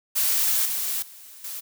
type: noise with level steps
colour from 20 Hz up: blue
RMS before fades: -22 / -27 / -45 / -34 dBFS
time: 0.15-1.61 s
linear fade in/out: 20 ms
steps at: 0.65 / 1.02 / 1.44 s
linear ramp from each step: 5 ms
effects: none